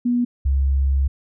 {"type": "tone pair in turn", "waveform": "sine", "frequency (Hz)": [242.6, 68.08], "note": ["B3", "C#2"], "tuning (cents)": [-31, -31], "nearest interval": "octave + minor seventh", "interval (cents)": 2200, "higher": "first", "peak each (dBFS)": [-16, -15], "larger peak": "second", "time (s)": [[0.05, 0.25], [0.45, 1.08]], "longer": "second", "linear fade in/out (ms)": 10, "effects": []}